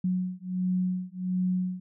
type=beating tone pair; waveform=sine; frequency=182.5 / 183.9 Hz; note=F#3 / F#3; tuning=-24 / -10 cents; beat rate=1.4 Hz; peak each=-29 dBFS; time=0.04-1.8 s; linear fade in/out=5 ms; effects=none